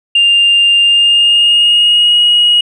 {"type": "tone with pitch glide", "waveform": "sine", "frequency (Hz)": [2800, 2892], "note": ["F7", "F#7"], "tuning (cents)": [4, -40], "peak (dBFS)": -4, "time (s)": [0.15, 2.61], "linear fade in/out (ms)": 5, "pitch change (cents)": 56, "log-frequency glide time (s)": [0.83, 2.19], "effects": ["tanh soft clip ceiling -2 dBFS"]}